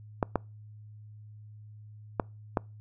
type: clicks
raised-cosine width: 1 ms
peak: -11 dBFS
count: 4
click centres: 0.228 / 0.357 / 2.198 / 2.572 s
effects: noise-tail reverb RT60 0.3 s tail -26 dB re dry + added 106 Hz sine -46 dBFS peak until 2.8 s